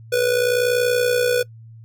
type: tone with amplitude modulation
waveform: square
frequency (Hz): 491.2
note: B4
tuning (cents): -9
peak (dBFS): -14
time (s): 0.12-1.43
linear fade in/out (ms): 10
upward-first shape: sine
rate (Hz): 60.6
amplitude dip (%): 60
effects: noise-tail reverb RT60 0.1 s tail -22 dB re dry + added 113 Hz sine -39 dBFS peak until 1.84 s